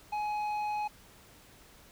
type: tone with tanh clipping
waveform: triangle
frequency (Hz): 840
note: G#5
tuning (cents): +19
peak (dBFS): -32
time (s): 0.12-0.88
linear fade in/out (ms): 10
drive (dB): 12
effects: pink hiss -57 dBFS RMS until 1.91 s

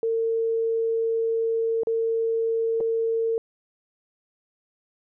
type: tone with dropouts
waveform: sine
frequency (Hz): 453.8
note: A#4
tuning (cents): -47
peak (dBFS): -21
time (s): 0.03-3.38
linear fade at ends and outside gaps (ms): 1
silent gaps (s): 1.834-1.871 / 2.804-2.808
effects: none

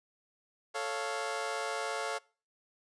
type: chord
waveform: 20% pulse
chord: A augmented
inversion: none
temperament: equal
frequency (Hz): 440 / 554.4 / 698.5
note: A4 / C#5 / E#5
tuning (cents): 0 / 0 / 0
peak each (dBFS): -33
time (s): 0.74-2.19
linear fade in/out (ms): 20
effects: noise-tail reverb RT60 0.4 s tail -24 dB re dry + resampled to 22050 Hz

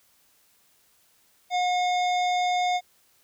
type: harmonic tone with a mistuned harmonic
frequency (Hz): 721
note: F#5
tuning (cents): -45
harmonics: 1 / 3 / 5 / 7 / 9 / 10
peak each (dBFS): -22 / -32 / -34 / -44 / -45 / -48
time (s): 1.5-2.81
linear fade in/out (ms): 50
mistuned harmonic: 7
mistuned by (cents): -34
effects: white hiss -63 dBFS RMS until 3.23 s

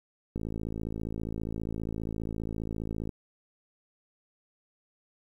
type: click train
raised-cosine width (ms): 3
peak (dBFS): -22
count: 151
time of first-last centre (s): 0.36-3.092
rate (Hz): 54.9
effects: 10-bit

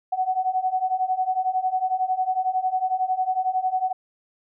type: beating tone pair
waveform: sine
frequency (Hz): 740 / 751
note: F#5 / F#5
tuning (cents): 0 / +26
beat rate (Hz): 11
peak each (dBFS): -25 / -23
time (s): 0.12-3.93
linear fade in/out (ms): 10
effects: none

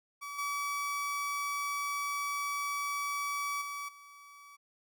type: tone with level steps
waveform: 30% pulse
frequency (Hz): 1144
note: D6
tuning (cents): -46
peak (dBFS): -37 / -30 / -35 / -49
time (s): 0.21-4.57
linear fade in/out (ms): 20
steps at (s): 0.38 / 3.61 / 3.88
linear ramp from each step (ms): 10
effects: none

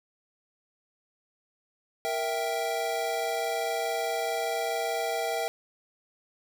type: chord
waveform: square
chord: E diminished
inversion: second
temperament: equal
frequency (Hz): 466.2 / 659.3 / 784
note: Bb4 / E5 / G5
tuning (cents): 0 / 0 / 0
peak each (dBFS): -34 / -32 / -33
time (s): 2.05-5.48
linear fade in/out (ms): 0
effects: none

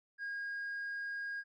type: tone with tanh clipping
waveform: triangle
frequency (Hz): 1630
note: G#6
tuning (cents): -33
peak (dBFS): -38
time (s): 0.18-1.44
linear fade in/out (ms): 50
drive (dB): 6
effects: none

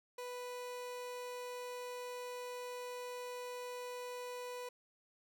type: tone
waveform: 30% pulse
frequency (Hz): 493.9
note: B4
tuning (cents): 0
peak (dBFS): -40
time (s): 0.18-4.69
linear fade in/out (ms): 5
effects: none

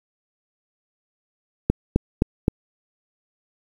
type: click train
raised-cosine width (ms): 3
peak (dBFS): -3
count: 4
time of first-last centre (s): 1.7-2.481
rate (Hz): 3.84
effects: 7-bit

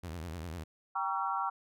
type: tone with vibrato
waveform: sawtooth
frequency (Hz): 83.4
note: E2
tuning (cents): +21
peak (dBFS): -35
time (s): 0.03-0.64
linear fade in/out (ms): 10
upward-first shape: triangle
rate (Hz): 10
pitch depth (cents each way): 190
type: chord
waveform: sine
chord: G diminished seventh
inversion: none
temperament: just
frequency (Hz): 784 / 940.8 / 1128.9 / 1354.7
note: G5 / Bb5 / Db6 / Fb6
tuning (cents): 0 / +16 / +31 / +47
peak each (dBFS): -36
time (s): 0.95-1.5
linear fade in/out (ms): 10
effects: none

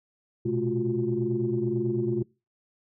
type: tone cluster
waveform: sine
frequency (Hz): 118.4 / 127.5 / 214.5 / 351.1 / 373.1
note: A#2 / C3 / A3 / F4 / F#4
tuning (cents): +27 / -44 / -44 / +9 / +14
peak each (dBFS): -34 / -31 / -31 / -26 / -34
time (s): 0.45-2.23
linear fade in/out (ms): 10
effects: noise-tail reverb RT60 0.3 s tail -25 dB re dry + tanh soft clip ceiling -14 dBFS

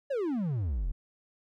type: exponential sweep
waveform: triangle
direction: down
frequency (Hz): 585 to 35.73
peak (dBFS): -26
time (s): 0.1-0.92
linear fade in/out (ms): 10
effects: none

